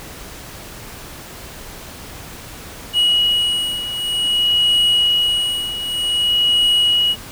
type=beating tone pair; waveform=triangle; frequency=2908 / 2908.53 Hz; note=F#7 / F#7; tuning=-31 / -30 cents; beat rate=0.53 Hz; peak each=-19 / -14 dBFS; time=2.93-7.16 s; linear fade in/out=50 ms; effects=pink hiss -35 dBFS RMS until 7.31 s